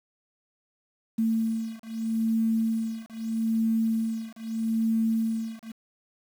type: beating tone pair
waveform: sine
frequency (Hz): 223.9 / 224.69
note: A3 / A3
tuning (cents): +30 / +37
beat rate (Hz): 0.79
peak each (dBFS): -27 / -27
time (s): 1.18-5.72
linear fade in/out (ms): 10
effects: 8-bit